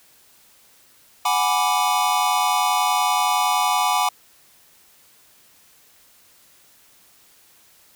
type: chord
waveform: square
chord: G# half-diminished seventh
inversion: third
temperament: equal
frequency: 740 / 830.6 / 987.8 / 1174.7 Hz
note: F#5 / G#5 / B5 / D6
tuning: 0 / 0 / 0 / 0 cents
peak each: -24 dBFS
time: 1.25-4.09 s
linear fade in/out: 5 ms
effects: white hiss -54 dBFS RMS until 7.95 s